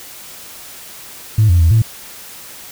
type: tone with pitch steps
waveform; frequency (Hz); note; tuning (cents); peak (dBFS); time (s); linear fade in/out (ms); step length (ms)
sine; 108.2 / 86.9 / 82.3 / 111.8; A2 / F2 / E2 / A2; -29 / -8 / -2 / +28; -6; 1.38-1.82; 5; 110
effects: tanh soft clip ceiling -4 dBFS + white hiss -35 dBFS RMS until 2.71 s